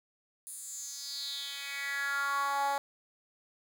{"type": "tone with high-pass filter sweep", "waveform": "10% pulse", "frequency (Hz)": 280, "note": "C#4", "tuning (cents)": 18, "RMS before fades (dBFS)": -35, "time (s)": [0.47, 2.78], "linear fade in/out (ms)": 0, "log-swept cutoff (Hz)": [9900, 710], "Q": 4.6, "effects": []}